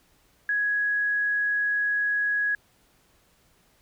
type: tone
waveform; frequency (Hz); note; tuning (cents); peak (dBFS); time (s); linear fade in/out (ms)
sine; 1668; G#6; +7; -22; 0.49-2.55; 2
effects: pink hiss -63 dBFS RMS until 3.81 s